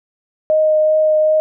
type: tone with vibrato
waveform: sine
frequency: 620 Hz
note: D#5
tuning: 6 cents flat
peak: -10 dBFS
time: 0.5-1.4 s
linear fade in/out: 0 ms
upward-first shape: triangle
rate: 2.6 Hz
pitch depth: 10 cents each way
effects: none